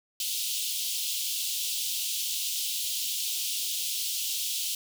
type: high-pass noise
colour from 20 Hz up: pink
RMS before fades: -31 dBFS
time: 0.2-4.75 s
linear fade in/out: 2 ms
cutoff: 2900 Hz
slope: 48 dB/octave
effects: none